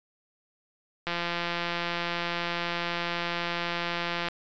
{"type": "click train", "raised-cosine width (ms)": 0.3, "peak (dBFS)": -14, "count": 554, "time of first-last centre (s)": [1.07, 4.285], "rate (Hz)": 172, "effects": ["resampled to 16000 Hz"]}